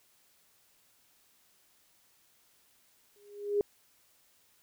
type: tone with exponential growth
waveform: sine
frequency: 409.5 Hz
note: G#4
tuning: 24 cents flat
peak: -22 dBFS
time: 3.16-3.61 s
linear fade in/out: 1 ms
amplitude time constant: 96 ms
effects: white hiss -67 dBFS RMS until 4.62 s